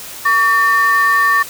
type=tone pair together; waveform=sine; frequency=1136 / 1804.8 Hz; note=C#6 / A6; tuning=+42 / +44 cents; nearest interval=minor sixth; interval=802 cents; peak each=-11 dBFS; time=0.25-1.43 s; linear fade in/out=10 ms; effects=tanh soft clip ceiling -5 dBFS + white hiss -31 dBFS RMS until 1.49 s